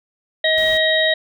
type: harmonic tone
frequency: 633 Hz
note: D#5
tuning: 30 cents sharp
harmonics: 1 / 3 / 5 / 6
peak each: -18 / -18 / -27 / -19 dBFS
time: 0.44-1.14 s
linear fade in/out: 5 ms
type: noise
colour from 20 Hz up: pink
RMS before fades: -36 dBFS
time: 0.57-0.78 s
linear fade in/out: 10 ms
effects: none